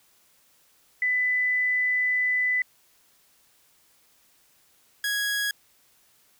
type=tone pair in turn; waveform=sine / sawtooth; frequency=1998 / 1660 Hz; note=B6 / G#6; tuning=+20 / -1 cents; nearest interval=minor third; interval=321 cents; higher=first; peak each=-21 dBFS; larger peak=neither; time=1.02-2.62 / 5.04-5.51 s; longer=first; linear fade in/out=2 ms; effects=white hiss -62 dBFS RMS until 6.39 s